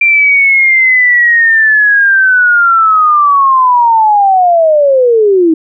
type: linear sweep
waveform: sine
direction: down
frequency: 2371 to 311.1 Hz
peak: -4 dBFS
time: 0.01-5.54 s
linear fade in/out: 5 ms
effects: none